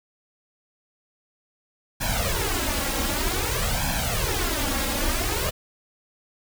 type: noise with flanger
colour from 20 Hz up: pink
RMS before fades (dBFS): -25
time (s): 2-5.51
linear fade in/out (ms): 20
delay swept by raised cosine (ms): 1.2 to 3.7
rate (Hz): 0.53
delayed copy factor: +0.85
effects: none